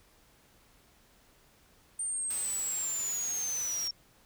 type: linear sweep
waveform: sine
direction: down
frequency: 8870 to 5500 Hz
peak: -31 dBFS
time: 1.99-3.91 s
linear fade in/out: 5 ms
type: noise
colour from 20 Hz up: white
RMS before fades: -43 dBFS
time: 2.3-3.88 s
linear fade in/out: 5 ms
effects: pink hiss -63 dBFS RMS until 4.25 s